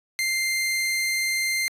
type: tone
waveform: sawtooth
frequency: 2093 Hz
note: C7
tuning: in tune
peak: -19 dBFS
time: 0.19-1.68 s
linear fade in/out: 0 ms
effects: resampled to 32000 Hz